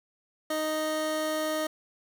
25% pulse tone pair together, 310.7 / 621.4 Hz, D#4 / D#5, -2 / -2 cents, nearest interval octave, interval 1200 cents, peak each -28 dBFS, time 0.5-1.67 s, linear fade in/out 5 ms, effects none

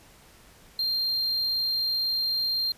triangle tone, 4186 Hz, C8, in tune, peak -23 dBFS, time 0.79-2.72 s, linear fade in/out 2 ms, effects pink hiss -54 dBFS RMS until 2.77 s + resampled to 32000 Hz

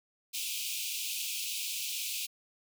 pink high-pass noise, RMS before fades -36 dBFS, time 0.33-2.27 s, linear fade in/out 20 ms, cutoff 2400 Hz, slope 96 dB/octave, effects none

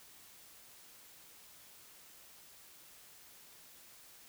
silence, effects white hiss -58 dBFS RMS until 4.28 s

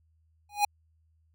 square tone with exponential growth, 824 Hz, G#5, 14 cents flat, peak -19 dBFS, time 0.49-0.65 s, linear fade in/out 5 ms, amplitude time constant 33 ms, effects added 80 Hz sine -64 dBFS peak until 1.34 s

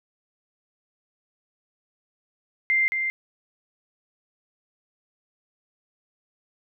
sine tone with echo, 2093 Hz, C7, in tune, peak -18 dBFS, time 2.7-2.88 s, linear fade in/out 0 ms, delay 220 ms, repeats 1, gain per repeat -5 dB, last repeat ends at 3.1 s, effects none

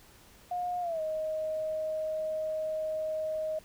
sine tone with pitch glide, 715 to 626 Hz, F5 to D#5, +41 to +10 cents, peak -30 dBFS, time 0.51-3.59 s, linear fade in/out 5 ms, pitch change -231 cents, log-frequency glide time 0.81-1.01 s, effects pink hiss -57 dBFS RMS until 3.64 s

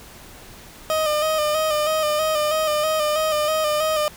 30% pulse tone with vibrato, 615 Hz, D#5, 20 cents flat, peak -16 dBFS, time 0.9-4.08 s, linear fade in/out 0 ms, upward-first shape square, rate 3.1 Hz, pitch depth 35 cents each way, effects pink hiss -43 dBFS RMS until 4.16 s

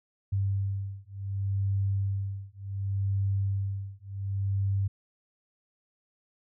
sine beating tone pair, 98 / 98.68 Hz, G2 / G2, 0 / +12 cents, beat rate 0.68 Hz, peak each -30 dBFS, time 0.32-4.88 s, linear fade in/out 10 ms, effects none

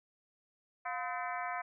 harmonic tone with a mistuned harmonic, 254.9 Hz, C4, 45 cents flat, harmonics 3 / 4 / 5 / 6 / 7 / 8 / 9, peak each -39 / -41 / -43 / -45 / -46 / -47 / -48 dBFS, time 0.85-1.62 s, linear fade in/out 10 ms, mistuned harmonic 3, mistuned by -130 cents, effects none

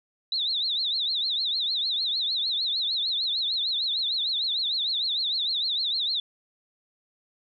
sine tone with vibrato, 3859 Hz, B7, 41 cents flat, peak -24 dBFS, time 0.32-6.2 s, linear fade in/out 2 ms, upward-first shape triangle, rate 6.6 Hz, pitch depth 210 cents each way, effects none

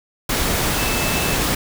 sine tone in noise, 2630 Hz, E7, 5 cents flat, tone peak -27 dBFS, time 0.78-1.35 s, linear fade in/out 5 ms, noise pink, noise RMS -20 dBFS, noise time 0.29-1.55 s, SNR -10 dB, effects none

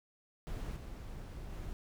brown noise with level steps, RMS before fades -40 / -45 / -43 dBFS, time 0.47-1.73 s, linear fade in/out 0 ms, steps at 0.76 / 1.52 s, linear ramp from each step 5 ms, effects none

